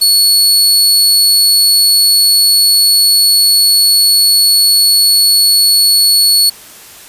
sawtooth tone, 4400 Hz, C#8, 14 cents flat, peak -3 dBFS, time 0.01-6.5 s, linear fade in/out 10 ms, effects white hiss -35 dBFS RMS until 7.08 s + resampled to 32000 Hz

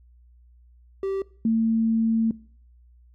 triangle / sine tone pair in turn, 388.6 / 225.1 Hz, G4 / A3, -15 / +40 cents, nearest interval major sixth, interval 945 cents, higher first, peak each -22 / -18 dBFS, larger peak second, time 1.03-1.22 / 1.45-2.31 s, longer second, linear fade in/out 2 ms, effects noise-tail reverb RT60 0.5 s tail -22 dB re dry + added 60 Hz sine -51 dBFS peak until 3.14 s

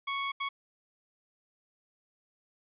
20% pulse tone bursts at uneven times, 1108.7 Hz, C#6, in tune, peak -26 dBFS, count 2, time 0.07-0.32 / 0.4-0.49 s, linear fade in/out 10 ms, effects resampled to 8000 Hz

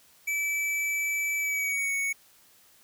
square tone with pitch glide, 2308 to 2223 Hz, D7 to C#7, -31 to +4 cents, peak -27 dBFS, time 0.27-2.13 s, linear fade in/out 10 ms, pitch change -65 cents, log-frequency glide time 1.38-1.92 s, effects white hiss -59 dBFS RMS until 2.83 s

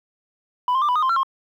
sine tone with pitch steps, 993 / 1054 / 1186 / 991 / 1234 / 1047 / 1359 / 1071 Hz, B5 / C6 / D6 / B5 / D#6 / C6 / F6 / C6, +9 / +12 / +17 / +6 / -15 / +1 / -48 / +40 cents, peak -14 dBFS, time 0.68-1.232 s, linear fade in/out 2 ms, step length 69 ms, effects tanh soft clip ceiling -16 dBFS + 9-bit

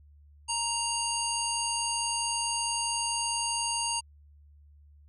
harmonic tone, 932.3 Hz, A#5, in tune, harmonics 1 / 3 / 5 / 7 / 9 / 10, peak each -33 / -35 / -35 / -36 / -38 / -35 dBFS, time 0.48-4.01 s, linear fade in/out 20 ms, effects added 73 Hz sine -53 dBFS peak until 5.08 s

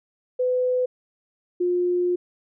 sine tone pair in turn, 503 / 355.7 Hz, B4 / F4, +32 / +32 cents, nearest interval tritone, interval 600 cents, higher first, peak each -19 dBFS, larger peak neither, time 0.39-0.86 / 1.6-2.16 s, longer second, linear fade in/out 10 ms, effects none

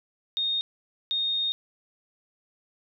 sine tone bursts at uneven times, 3696 Hz, A#7, 16 cents flat, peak -24 dBFS, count 2, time 0.37-0.61 / 1.11-1.52 s, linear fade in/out 0 ms, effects none

